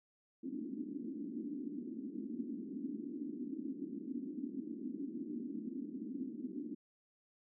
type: band-pass noise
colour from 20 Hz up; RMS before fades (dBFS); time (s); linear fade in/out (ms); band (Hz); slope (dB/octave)
pink; -43; 0.43-6.75; 10; 230 to 310; 48
effects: none